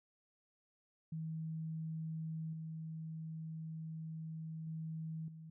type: tone with level steps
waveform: sine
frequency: 160 Hz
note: D#3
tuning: 49 cents sharp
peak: -39 / -42 / -40 / -49 dBFS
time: 1.12-5.5 s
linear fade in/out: 5 ms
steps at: 2.53 / 4.67 / 5.28 s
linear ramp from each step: 2 ms
effects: none